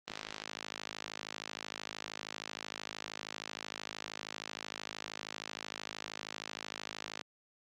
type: click train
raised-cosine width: 0.2 ms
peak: -21 dBFS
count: 379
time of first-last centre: 0.08-7.212 s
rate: 53 Hz
effects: high-pass 150 Hz 12 dB/octave + Opus 32 kbps